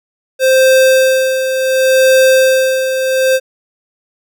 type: tone with tremolo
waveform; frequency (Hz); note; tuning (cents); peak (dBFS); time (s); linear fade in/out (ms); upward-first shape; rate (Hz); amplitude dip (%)
square; 523.3; C5; 0; -6; 0.39-3.4; 50; sine; 0.69; 60
effects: none